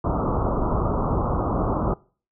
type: low-pass noise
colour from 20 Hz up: pink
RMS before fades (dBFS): -23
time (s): 0.04-1.94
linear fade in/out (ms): 5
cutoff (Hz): 1300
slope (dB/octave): 96
effects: noise-tail reverb RT60 0.4 s tail -23 dB re dry